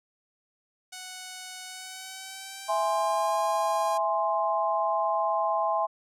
5% pulse tone with pitch glide, 740 to 811.7 Hz, F#5 to G#5, 0 to -40 cents, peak -27 dBFS, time 0.92-3.98 s, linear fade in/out 10 ms, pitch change +160 cents, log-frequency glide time 1.66-3.37 s
sine chord, E augmented, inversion none, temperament equal, 659.3 / 830.6 / 1046.5 Hz, E5 / G#5 / B#5, 0 / 0 / 0 cents, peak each -28 dBFS, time 2.68-5.87 s, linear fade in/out 20 ms
effects none

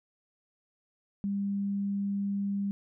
sine tone, 199.7 Hz, G3, 32 cents sharp, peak -28 dBFS, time 1.24-2.71 s, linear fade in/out 0 ms, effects none

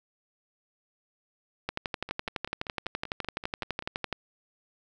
two click trains, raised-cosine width 0.3 ms, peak -14 / -23 dBFS, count 30 / 10, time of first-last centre 1.69-4.127 / 2.09-3.824 s, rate 11.9 / 5.19 Hz, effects none

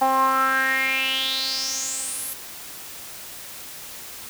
sawtooth tone with band-pass filter sweep, 264.9 Hz, C4, 22 cents sharp, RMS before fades -23 dBFS, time 0.01-2.34 s, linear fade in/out 10 ms, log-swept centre 830 to 12000 Hz, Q 6.5, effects white hiss -38 dBFS RMS until 4.29 s

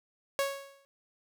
sawtooth tone with exponential decay, 553 Hz, C#5, 4 cents flat, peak -21 dBFS, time 0.39-0.85 s, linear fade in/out 0 ms, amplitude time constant 100 ms, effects none

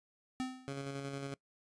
square tone with exponential decay, 257.1 Hz, C4, 30 cents flat, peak -33 dBFS, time 0.4-0.8 s, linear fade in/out 0 ms, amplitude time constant 86 ms
15% pulse tone with tremolo, 138.6 Hz, C#3, in tune, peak -32 dBFS, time 0.68-1.34 s, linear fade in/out 0 ms, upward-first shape square, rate 11 Hz, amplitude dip 30%
effects noise-tail reverb RT60 0.1 s tail -22 dB re dry + resampled to 22050 Hz

